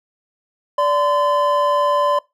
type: tone pair together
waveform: triangle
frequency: 582 / 1025.5 Hz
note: D5 / C6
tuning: -16 / -35 cents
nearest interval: minor seventh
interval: 981 cents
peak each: -15 dBFS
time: 0.78-2.19 s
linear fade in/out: 5 ms
effects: noise-tail reverb RT60 0.2 s tail -22 dB re dry